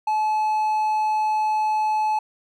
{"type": "tone", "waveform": "triangle", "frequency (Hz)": 860, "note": "A5", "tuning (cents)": -40, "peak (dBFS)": -17, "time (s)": [0.07, 2.19], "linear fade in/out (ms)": 5, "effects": []}